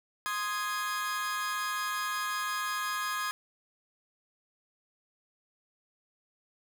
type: chord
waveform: 40% pulse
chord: Ab major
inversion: first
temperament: equal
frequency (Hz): 1046.5 / 1244.5 / 1661.2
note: C6 / Eb6 / Ab6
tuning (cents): 0 / 0 / 0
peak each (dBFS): -36 / -34 / -34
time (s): 0.26-3.31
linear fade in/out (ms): 0
effects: 9-bit